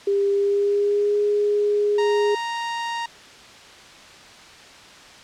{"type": "tone with pitch glide", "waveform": "sine", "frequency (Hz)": [399.6, 413.7], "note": ["G4", "G#4"], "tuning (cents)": [33, -7], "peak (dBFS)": -17, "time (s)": [0.07, 2.35], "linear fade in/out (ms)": 5, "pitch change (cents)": 60, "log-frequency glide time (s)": [0.31, 1.19]}
{"type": "tone", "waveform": "sawtooth", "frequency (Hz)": 932.3, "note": "A#5", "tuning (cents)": 0, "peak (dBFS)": -21, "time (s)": [1.98, 3.06], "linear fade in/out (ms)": 5}
{"effects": ["white hiss -44 dBFS RMS until 5.23 s", "low-pass 5000 Hz 12 dB/octave"]}